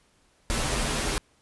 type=noise with comb filter; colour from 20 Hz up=pink; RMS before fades=-27 dBFS; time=0.5-1.18 s; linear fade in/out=0 ms; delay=11 ms; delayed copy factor=-1; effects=pink hiss -64 dBFS RMS until 1.41 s + resampled to 24000 Hz